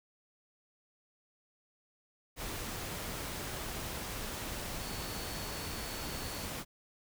sine tone in noise, 4435 Hz, C#8, in tune, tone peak -49 dBFS, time 4.79-6.48 s, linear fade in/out 50 ms, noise pink, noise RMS -40 dBFS, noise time 2.36-6.65 s, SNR -12 dB, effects none

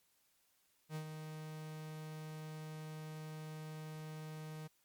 45% pulse tone with ADSR envelope, 155.56 Hz, D#3, in tune, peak -39 dBFS, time 0.89-4.68 s, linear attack 65 ms, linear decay 82 ms, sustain -6 dB, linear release 16 ms, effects white hiss -75 dBFS RMS until 4.84 s + MP3 96 kbps

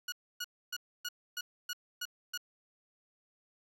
15% pulse tone bursts, 1450 Hz, F#6, 35 cents flat, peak -29 dBFS, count 8, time 0.08-2.376 s, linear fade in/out 5 ms, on 42 ms, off 280 ms, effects none

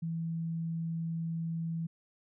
sine tone, 164.81 Hz, E3, in tune, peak -32 dBFS, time 0.02-1.87 s, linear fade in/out 10 ms, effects none

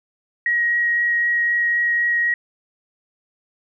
sine tone with vibrato, 1895 Hz, A#6, 28 cents sharp, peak -16 dBFS, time 0.46-2.34 s, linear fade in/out 2 ms, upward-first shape triangle, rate 3.9 Hz, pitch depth 8 cents each way, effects none

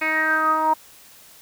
10% pulse tone with low-pass filter sweep, 314.3 Hz, D#4, 18 cents sharp, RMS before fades -20 dBFS, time 0.01-0.74 s, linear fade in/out 10 ms, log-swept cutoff 2400 to 910 Hz, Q 8.1, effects white hiss -48 dBFS RMS until 1.41 s

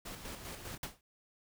pink noise with tremolo, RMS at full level -44 dBFS, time 0.05-0.78 s, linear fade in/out 10 ms, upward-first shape square, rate 5 Hz, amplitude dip 45%
pink noise with exponential decay, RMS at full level -36 dBFS, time 0.83-1.01 s, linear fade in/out 2 ms, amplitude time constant 37 ms
effects none

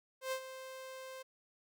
sawtooth tone with ADSR envelope, 523.3 Hz, C5, in tune, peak -30 dBFS, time 0.21-1.23 s, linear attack 110 ms, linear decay 78 ms, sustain -12 dB, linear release 14 ms, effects none

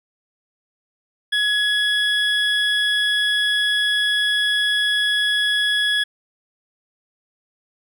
triangle tone pair together, 1681 / 3362 Hz, G#6 / G#7, +20 / +20 cents, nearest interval octave, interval 1200 cents, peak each -18 dBFS, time 1.32-6.04 s, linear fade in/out 10 ms, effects none

